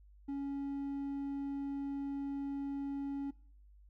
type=tone with hard clipping; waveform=sine; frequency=278.9 Hz; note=C#4; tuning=11 cents sharp; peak=-37 dBFS; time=0.28-3.31 s; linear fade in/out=10 ms; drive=3 dB; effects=noise-tail reverb RT60 0.5 s tail -21 dB re dry + added 50 Hz sine -57 dBFS peak until 3.89 s